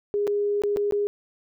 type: tone with dropouts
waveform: sine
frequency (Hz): 410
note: G#4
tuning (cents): -22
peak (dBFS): -21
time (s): 0.14-1.07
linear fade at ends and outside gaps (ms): 0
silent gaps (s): 0.27-0.276 / 0.62-0.636 / 0.762-0.77 / 0.91-0.923
effects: none